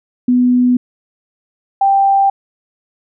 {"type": "tone pair in turn", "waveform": "sine", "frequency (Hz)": [248, 787.4], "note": ["B3", "G5"], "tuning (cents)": [7, 8], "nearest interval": "octave + minor sixth", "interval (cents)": 2001, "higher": "second", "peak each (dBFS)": [-8, -8], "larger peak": "neither", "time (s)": [[0.28, 0.77], [1.81, 2.3]], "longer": "neither", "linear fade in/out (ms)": 5, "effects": []}